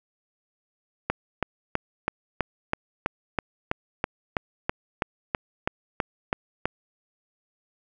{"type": "click train", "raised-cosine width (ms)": 0.5, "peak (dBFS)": -8, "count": 18, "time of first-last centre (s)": [1.1, 6.656], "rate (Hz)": 3.06, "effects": []}